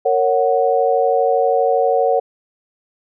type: chord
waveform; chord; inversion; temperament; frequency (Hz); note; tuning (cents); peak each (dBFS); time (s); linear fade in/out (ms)
sine; F# major; first; just; 462.5 / 555 / 740; A#4 / C#5 / F#5; -14 / +2 / 0; -17; 0.05-2.2; 10
effects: none